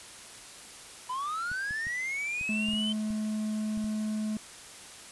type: linear sweep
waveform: triangle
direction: up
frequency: 981 to 3096 Hz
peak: -29 dBFS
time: 1.09-2.93 s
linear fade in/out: 10 ms
type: clicks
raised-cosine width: 5 ms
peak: -32 dBFS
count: 9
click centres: 1.516 / 1.709 / 1.869 / 2.412 / 2.687 / 2.736 / 3.105 / 3.775 / 3.843 s
type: tone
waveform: triangle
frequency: 214.8 Hz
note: A3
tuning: 41 cents flat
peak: -27 dBFS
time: 2.49-4.37 s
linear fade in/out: 2 ms
effects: white hiss -47 dBFS RMS until 5.11 s + resampled to 24000 Hz